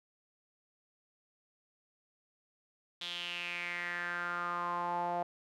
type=tone with band-pass filter sweep; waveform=sawtooth; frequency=174.61 Hz; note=F3; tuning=in tune; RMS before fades=-37 dBFS; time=3.01-5.23 s; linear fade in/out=5 ms; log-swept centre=3500 to 730 Hz; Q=5.4; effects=none